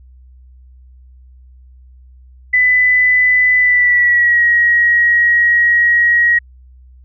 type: tone with pitch glide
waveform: sine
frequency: 1999 to 1896.6 Hz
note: B6 to A#6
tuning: +20 to +29 cents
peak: -8 dBFS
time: 2.53-6.39 s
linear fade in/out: 10 ms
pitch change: -91 cents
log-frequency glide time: 3.58-4.43 s
effects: added 63 Hz sine -39 dBFS peak until 7.04 s